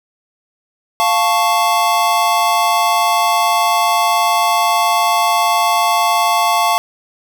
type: chord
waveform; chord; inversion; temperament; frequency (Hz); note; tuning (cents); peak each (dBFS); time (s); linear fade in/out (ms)
square; F augmented; none; equal; 698.5 / 880 / 1108.7; F5 / A5 / C#6; 0 / 0 / 0; -17; 1-6.78; 0
effects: none